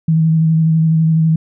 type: tone with vibrato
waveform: sine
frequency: 160.6 Hz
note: E3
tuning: 45 cents flat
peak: -9 dBFS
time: 0.08-1.36 s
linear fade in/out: 5 ms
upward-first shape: square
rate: 12 Hz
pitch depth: 17 cents each way
effects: none